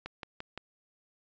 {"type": "click train", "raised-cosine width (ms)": 0.3, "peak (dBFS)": -23, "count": 4, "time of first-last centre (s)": [0.06, 0.576], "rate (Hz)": 5.81, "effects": ["resampled to 16000 Hz"]}